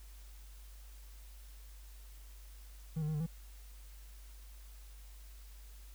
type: tone with pitch steps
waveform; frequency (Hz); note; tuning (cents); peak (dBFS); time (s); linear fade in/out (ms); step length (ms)
triangle; 159.3 / 151.2 / 156.6 / 149 / 164.4; D#3 / D#3 / D#3 / D3 / E3; +41 / -49 / +11 / +25 / -4; -31; 2.96-3.265; 10; 61
effects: added 50 Hz sine -50 dBFS peak until 5.94 s + white hiss -62 dBFS RMS until 5.94 s